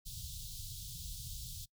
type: band-stop noise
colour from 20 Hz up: pink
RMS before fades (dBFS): -45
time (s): 0.05-1.66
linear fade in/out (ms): 20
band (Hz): 150 to 3400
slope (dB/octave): 48
effects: noise-tail reverb RT60 0.1 s tail -22 dB re dry